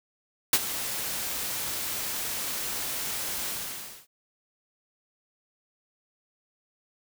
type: noise with ADSR envelope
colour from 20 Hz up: white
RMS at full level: -18 dBFS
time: 0.53-4.07 s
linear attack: 3 ms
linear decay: 48 ms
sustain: -14 dB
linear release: 600 ms
effects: none